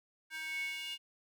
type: tone with high-pass filter sweep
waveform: square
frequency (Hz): 315.8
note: D#4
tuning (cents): +26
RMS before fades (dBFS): -40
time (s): 0.3-0.98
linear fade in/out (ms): 50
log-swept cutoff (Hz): 1800 to 2800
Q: 8.5
effects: none